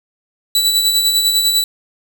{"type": "tone with tremolo", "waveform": "sawtooth", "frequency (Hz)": 3951, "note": "B7", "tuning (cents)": 0, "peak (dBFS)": -7, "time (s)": [0.55, 1.64], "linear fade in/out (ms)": 2, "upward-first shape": "sine", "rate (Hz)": 10, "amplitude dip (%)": 45, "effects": []}